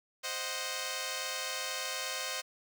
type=chord; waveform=5% pulse; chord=C diminished; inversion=none; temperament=equal; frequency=523.3 / 622.3 / 740 Hz; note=C5 / Eb5 / Gb5; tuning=0 / 0 / 0 cents; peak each=-26 / -28 / -30 dBFS; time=0.23-2.42 s; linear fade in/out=20 ms; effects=none